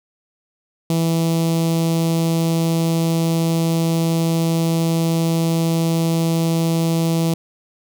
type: tone with notch filter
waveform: sawtooth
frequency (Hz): 164.81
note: E3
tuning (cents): 0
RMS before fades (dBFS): -18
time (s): 0.9-7.34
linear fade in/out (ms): 2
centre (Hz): 1600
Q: 0.6
effects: none